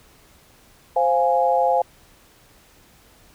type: chord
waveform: sine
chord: F minor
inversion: second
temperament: equal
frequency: 523.3 / 698.5 / 830.6 Hz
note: C5 / F5 / Ab5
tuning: 0 / 0 / 0 cents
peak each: -20 dBFS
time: 0.96-1.82 s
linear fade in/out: 5 ms
effects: pink hiss -53 dBFS RMS until 3.34 s